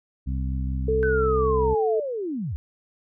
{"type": "harmonic tone", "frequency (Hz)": 65.41, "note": "C2", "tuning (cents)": 0, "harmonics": [1, 2, 3, 4], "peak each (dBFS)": [-25, -31, -35, -37], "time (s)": [0.26, 1.75], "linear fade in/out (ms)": 20}
{"type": "tone", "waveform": "sine", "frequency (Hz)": 440, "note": "A4", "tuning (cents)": 0, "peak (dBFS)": -20, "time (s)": [0.88, 2], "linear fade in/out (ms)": 5}
{"type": "linear sweep", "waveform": "sine", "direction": "down", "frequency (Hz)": [1542, 61.74], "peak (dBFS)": -26, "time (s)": [1.03, 2.56], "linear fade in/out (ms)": 0}
{"effects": []}